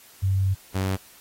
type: tone pair in turn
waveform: sine / sawtooth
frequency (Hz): 95.9 / 95.24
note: G2 / G2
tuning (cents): -37 / -49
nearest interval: unison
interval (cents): 12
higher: first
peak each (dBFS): -19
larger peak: neither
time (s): 0.22-0.55 / 0.74-0.97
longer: first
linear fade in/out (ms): 20
effects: white hiss -51 dBFS RMS until 1.2 s + AAC 48 kbps